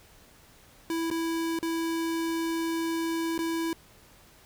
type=tone with dropouts; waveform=square; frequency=329.6 Hz; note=E4; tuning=in tune; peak=-28 dBFS; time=0.9-3.73 s; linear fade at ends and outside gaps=1 ms; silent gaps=1.102-1.112 / 1.589-1.628 / 3.379-3.39 s; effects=pink hiss -56 dBFS RMS until 4.45 s